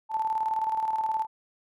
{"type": "tone with tremolo", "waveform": "sine", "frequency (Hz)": 880, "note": "A5", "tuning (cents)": 0, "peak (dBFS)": -23, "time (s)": [0.09, 1.27], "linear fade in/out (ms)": 50, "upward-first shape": "square", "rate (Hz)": 19, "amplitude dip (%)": 50, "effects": []}